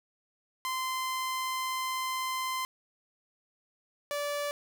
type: tone pair in turn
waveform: sawtooth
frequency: 1036 / 580 Hz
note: C6 / D5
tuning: -17 / -22 cents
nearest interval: minor seventh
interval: 1005 cents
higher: first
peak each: -27 dBFS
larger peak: neither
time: 0.65-2.65 / 4.11-4.51 s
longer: first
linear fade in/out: 0 ms
effects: none